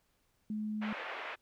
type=tone; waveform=sine; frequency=213.5 Hz; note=G#3; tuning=48 cents sharp; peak=-34 dBFS; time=0.5-0.93 s; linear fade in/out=2 ms
type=band-pass noise; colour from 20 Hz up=white; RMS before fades=-42 dBFS; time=0.81-1.36 s; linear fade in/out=20 ms; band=420 to 2400 Hz; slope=24 dB/octave
effects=pink hiss -75 dBFS RMS until 1.41 s

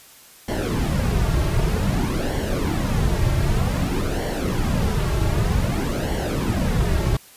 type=noise with flanger; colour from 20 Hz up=brown; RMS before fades=-21 dBFS; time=0.48-7.17 s; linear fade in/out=5 ms; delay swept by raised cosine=0.79 to 4.09 ms; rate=0.53 Hz; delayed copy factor=-0.65; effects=white hiss -47 dBFS RMS until 7.36 s + resampled to 32000 Hz

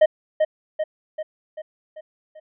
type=tone with echo; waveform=triangle; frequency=621 Hz; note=D#5; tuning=3 cents flat; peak=-8 dBFS; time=0.01-0.06 s; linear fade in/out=10 ms; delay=390 ms; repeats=6; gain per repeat=-5 dB; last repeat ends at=2.4 s; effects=resampled to 8000 Hz

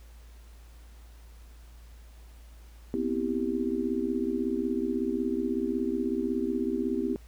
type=chord; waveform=sine; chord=C major seventh; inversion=third; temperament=just; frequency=245.3 / 261.6 / 327 / 392.4 Hz; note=B3 / C4 / E4 / G4; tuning=-12 / 0 / -14 / +2 cents; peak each=-32 dBFS; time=2.94-7.16 s; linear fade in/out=0 ms; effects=added 57 Hz sine -47 dBFS peak until 7.27 s + pink hiss -60 dBFS RMS until 7.27 s

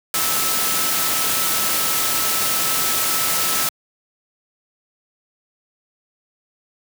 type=tone in noise; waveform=sine; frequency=1307 Hz; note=E6; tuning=15 cents flat; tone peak=-29 dBFS; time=0.14-3.69 s; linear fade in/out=2 ms; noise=white; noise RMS=-20 dBFS; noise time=0.14-3.69 s; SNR=-12 dB; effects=high-pass 100 Hz 12 dB/octave

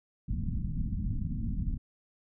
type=low-pass noise; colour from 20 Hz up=pink; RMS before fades=-32 dBFS; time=0.28-1.78 s; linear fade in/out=10 ms; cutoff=240 Hz; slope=48 dB/octave; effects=none

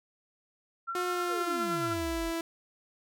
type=tone with tremolo; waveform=sine; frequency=1361 Hz; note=F6; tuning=45 cents flat; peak=-31 dBFS; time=0.87-1.95 s; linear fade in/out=20 ms; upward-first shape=sine; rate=9.6 Hz; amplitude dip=40%
type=tone with pitch glide; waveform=sawtooth; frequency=359.5 to 331.6 Hz; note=F#4 to E4; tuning=-50 to +10 cents; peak=-27 dBFS; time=0.95-2.41 s; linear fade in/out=2 ms; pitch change=-140 cents; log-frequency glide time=1.06-2.05 s
type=exponential sweep; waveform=sine; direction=down; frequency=537 to 36.88 Hz; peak=-37 dBFS; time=1.28-2.33 s; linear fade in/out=50 ms
effects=none

